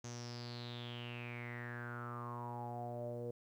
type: tone with low-pass filter sweep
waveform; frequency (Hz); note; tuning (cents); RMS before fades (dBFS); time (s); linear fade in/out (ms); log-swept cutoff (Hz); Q
sawtooth; 120; B2; -49; -45; 0.04-3.31; 5; 6400 to 490; 8.4
effects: 12-bit